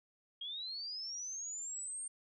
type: linear sweep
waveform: sine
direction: up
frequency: 3216 to 8770 Hz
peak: -40 dBFS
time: 0.41-2.08 s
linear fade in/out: 5 ms
effects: none